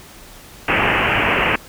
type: low-pass noise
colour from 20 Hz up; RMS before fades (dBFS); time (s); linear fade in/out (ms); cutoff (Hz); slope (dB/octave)
white; -17; 0.68-1.56; 5; 2900; 96
effects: pink hiss -41 dBFS RMS until 1.68 s